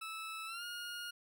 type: tone with pitch glide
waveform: 20% pulse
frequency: 1310 to 1428.6 Hz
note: E6 to F6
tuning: -11 to +39 cents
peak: -37 dBFS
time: 0.01-1.11 s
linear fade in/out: 10 ms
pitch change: +150 cents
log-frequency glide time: 0.46-0.64 s
effects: none